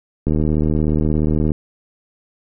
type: click train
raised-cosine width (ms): 3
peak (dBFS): -6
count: 97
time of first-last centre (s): 0.27-1.518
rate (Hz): 76.9
effects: none